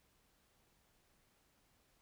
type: silence
effects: pink hiss -74 dBFS RMS until 2.01 s